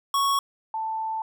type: tone pair in turn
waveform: square / sine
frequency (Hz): 1108.7 / 883.8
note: C#6 / A5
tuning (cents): 0 / +7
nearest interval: major third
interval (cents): 393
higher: first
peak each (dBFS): -21 / -26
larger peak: first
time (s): 0.14-0.39 / 0.74-1.22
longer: second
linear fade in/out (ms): 2
effects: none

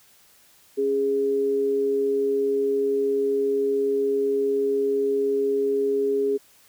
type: tone pair together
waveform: sine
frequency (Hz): 275 / 412.1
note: C#4 / G#4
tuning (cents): -14 / -13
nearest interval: perfect fifth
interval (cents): 701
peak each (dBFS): -30 / -20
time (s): 0.77-6.38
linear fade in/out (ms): 20
effects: white hiss -56 dBFS RMS until 6.68 s

